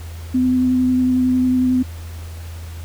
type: tone with vibrato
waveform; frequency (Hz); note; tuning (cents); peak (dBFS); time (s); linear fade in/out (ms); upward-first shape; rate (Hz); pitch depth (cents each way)
sine; 254; B3; +49; -13; 0.34-1.83; 10; sine; 11; 12
effects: added 83 Hz sine -29 dBFS peak until 2.84 s + pink hiss -42 dBFS RMS until 2.84 s